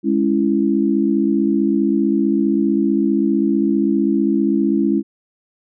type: chord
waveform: sine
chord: C# minor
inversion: second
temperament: just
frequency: 207.9 / 277.2 / 332.6 Hz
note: G#3 / C#4 / E4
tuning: +2 / 0 / +16 cents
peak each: -18 dBFS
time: 0.03-5.03 s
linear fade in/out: 50 ms
effects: none